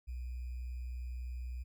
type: tone with sample-and-hold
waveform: sine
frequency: 61.74 Hz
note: B1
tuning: in tune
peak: -38 dBFS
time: 0.07-1.64 s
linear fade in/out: 20 ms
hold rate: 2450 Hz
effects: none

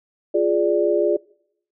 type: chord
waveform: sine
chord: D diminished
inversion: first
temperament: equal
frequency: 349.2 / 415.3 / 587.3 Hz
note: F4 / Ab4 / D5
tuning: 0 / 0 / 0 cents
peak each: -20 dBFS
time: 0.34-1.17 s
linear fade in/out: 10 ms
effects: noise-tail reverb RT60 0.7 s tail -24 dB re dry

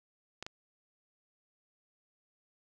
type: clicks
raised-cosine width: 0.2 ms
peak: -23 dBFS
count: 2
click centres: 0.426 / 0.465 s
effects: none

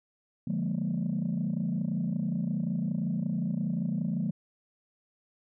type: chord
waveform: sine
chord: Bb dominant seventh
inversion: first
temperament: equal with one note detuned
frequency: 146.83 / 175.83 / 207.7 / 233.1 Hz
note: D3 / F3 / Ab3 / Bb3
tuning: 0 / +12 / 0 / 0 cents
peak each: -34 / -30 / -32 / -33 dBFS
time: 0.47-4.31 s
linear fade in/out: 5 ms
effects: tanh soft clip ceiling -22 dBFS

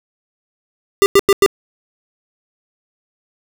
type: tone bursts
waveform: square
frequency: 397.3 Hz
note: G4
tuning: 23 cents sharp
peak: -7 dBFS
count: 4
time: 1.02-1.462 s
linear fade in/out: 0 ms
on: 40 ms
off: 94 ms
effects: 8-bit

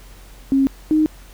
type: tone pair in turn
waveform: sine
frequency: 270.8 / 309.6 Hz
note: C#4 / D#4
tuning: -40 / -9 cents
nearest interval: major second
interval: 231 cents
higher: second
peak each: -12 dBFS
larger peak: neither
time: 0.52-0.67 / 0.91-1.06 s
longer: neither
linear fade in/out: 0 ms
effects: added 45 Hz sine -40 dBFS peak until 1.33 s + pink hiss -47 dBFS RMS until 1.33 s

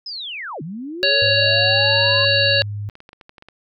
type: linear two-way sweep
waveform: sine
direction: down then up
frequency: 5190 to 142.8 to 1065 Hz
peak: -27 dBFS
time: 0.06-2.25 s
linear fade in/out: 5 ms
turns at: 0.62 s
type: harmonic tone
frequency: 558 Hz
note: C#5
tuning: 11 cents sharp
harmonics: 1 / 3 / 5 / 7 / 8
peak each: -20 / -20 / -20 / -20 / -20 dBFS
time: 1.03-2.62 s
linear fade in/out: 0 ms
type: tone with pitch glide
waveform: sine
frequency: 103.9 to 103.12 Hz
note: G#2 to G#2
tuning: +1 to -12 cents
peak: -24 dBFS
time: 1.22-2.89 s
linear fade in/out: 0 ms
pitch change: -13 cents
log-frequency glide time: 2.04-2.17 s
type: clicks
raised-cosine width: 0.3 ms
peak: -26 dBFS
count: 10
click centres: 2.898 / 2.954 / 3.004 / 3.091 / 3.131 / 3.212 / 3.294 / 3.382 / 3.424 / 3.486 s
effects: none

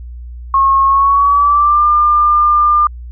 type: tone with pitch glide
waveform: sine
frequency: 1087 to 1199.2 Hz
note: C#6 to D6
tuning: -34 to +36 cents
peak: -7 dBFS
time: 0.54-2.87 s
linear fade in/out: 2 ms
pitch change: +170 cents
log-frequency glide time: 0.85-1.85 s
effects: added 60 Hz sine -26 dBFS peak until 3.11 s

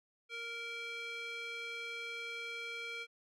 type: tone with band-pass filter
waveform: square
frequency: 465.4 Hz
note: A#4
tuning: 3 cents flat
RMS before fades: -43 dBFS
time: 0.29-3.07 s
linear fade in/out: 50 ms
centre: 2500 Hz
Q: 2.5
effects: none

